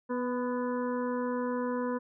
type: harmonic tone with a mistuned harmonic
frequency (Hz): 246.9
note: B3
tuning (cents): 0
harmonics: 1 / 2 / 4 / 5 / 6 / 7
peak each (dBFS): -32 / -33 / -37 / -48 / -45 / -49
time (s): 0.09-1.99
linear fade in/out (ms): 20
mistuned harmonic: 4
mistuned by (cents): +21
effects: none